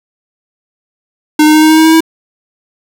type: tone with pitch steps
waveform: square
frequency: 304.5 / 307.1 / 309.8 / 312.5 / 315.2 / 318 / 320.7 / 323.5 Hz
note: D#4 / D#4 / D#4 / D#4 / D#4 / D#4 / E4 / E4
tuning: -37 / -23 / -7 / +8 / +23 / +38 / -48 / -32 cents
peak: -4 dBFS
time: 1.39-2.006 s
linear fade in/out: 5 ms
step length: 77 ms
effects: 7-bit